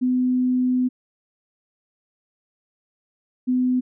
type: tone pair in turn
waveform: sine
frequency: 252.4 / 252.4 Hz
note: B3 / B3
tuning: +38 / +38 cents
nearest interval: unison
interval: 0 cents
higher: neither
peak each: -17 dBFS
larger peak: neither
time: 0.01-0.89 / 3.47-3.81 s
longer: first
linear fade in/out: 20 ms
effects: none